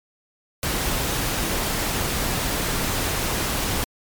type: noise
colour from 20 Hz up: pink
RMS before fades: -24 dBFS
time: 0.63-3.84 s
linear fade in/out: 0 ms
effects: MP3 96 kbps